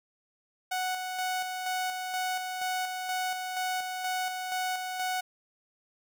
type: tone with tremolo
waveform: sawtooth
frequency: 740 Hz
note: F#5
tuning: in tune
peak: -25 dBFS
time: 0.71-5.21 s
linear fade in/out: 10 ms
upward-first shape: square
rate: 2.1 Hz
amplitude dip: 40%
effects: none